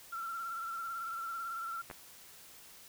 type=tone with vibrato; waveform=sine; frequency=1353 Hz; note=E6; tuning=45 cents sharp; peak=-37 dBFS; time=0.12-1.82 s; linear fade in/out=10 ms; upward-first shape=sine; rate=18 Hz; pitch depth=44 cents each way
type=clicks; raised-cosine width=0.5 ms; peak=-29 dBFS; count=2; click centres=1.901 / 1.912 s
effects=white hiss -55 dBFS RMS until 2.88 s